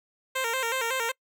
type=tone with vibrato; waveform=10% pulse; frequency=491.3 Hz; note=B4; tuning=9 cents flat; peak=-18 dBFS; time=0.35-1.12 s; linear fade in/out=10 ms; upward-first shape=square; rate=5.4 Hz; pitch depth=110 cents each way; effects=noise-tail reverb RT60 0.1 s tail -25 dB re dry